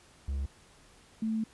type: tone pair in turn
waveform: triangle / sine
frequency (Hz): 68.8 / 220.8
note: C#2 / A3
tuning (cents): -12 / +6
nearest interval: octave + minor sixth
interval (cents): 2018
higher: second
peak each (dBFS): -28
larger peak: neither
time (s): 0.28-0.46 / 1.22-1.44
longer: second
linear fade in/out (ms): 5
effects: pink hiss -59 dBFS RMS until 1.53 s + resampled to 24000 Hz